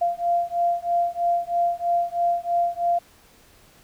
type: beating tone pair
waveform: sine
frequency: 691 / 694.1 Hz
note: F5 / F5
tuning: -19 / -11 cents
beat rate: 3.1 Hz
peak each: -23 dBFS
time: 0.01-2.99 s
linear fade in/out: 10 ms
effects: pink hiss -54 dBFS RMS until 3.83 s